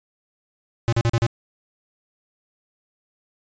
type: tone bursts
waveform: square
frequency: 116.54 Hz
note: A#2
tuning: in tune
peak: -17 dBFS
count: 5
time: 0.88-1.265 s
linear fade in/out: 0 ms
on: 45 ms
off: 40 ms
effects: resampled to 16000 Hz